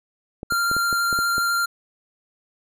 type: clicks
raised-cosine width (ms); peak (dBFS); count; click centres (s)
2; -18; 8; 0.431 / 0.523 / 0.714 / 0.766 / 0.928 / 1.128 / 1.189 / 1.381
type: tone with vibrato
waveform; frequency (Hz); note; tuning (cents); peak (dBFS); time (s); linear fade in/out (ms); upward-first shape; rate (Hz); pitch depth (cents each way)
square; 1388; F6; -11; -20; 0.5-1.66; 10; triangle; 12; 11
effects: none